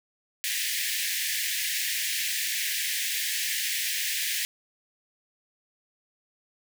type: high-pass noise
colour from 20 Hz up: pink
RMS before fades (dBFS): -29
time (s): 0.44-4.45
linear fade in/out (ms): 0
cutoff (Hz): 1700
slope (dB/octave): 96
effects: none